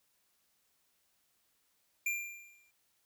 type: tone with exponential decay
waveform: square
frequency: 2383 Hz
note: D7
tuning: 25 cents sharp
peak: -30 dBFS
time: 2.06-2.71 s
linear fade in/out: 5 ms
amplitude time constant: 140 ms
effects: white hiss -75 dBFS RMS until 3.05 s